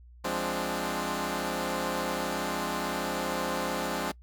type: chord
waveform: 10% pulse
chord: D half-diminished seventh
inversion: first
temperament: equal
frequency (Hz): 174.61 / 207.7 / 261.6 / 293.7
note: F3 / Ab3 / C4 / D4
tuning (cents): 0 / 0 / 0 / 0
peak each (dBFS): -27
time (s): 0.24-4.12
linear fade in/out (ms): 10
effects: noise-tail reverb RT60 0.1 s tail -23 dB re dry + added 60 Hz sine -49 dBFS peak until 4.22 s